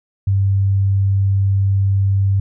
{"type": "tone", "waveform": "sine", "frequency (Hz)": 98, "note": "G2", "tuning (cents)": 0, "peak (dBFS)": -12, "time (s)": [0.27, 2.4], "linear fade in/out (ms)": 5, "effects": []}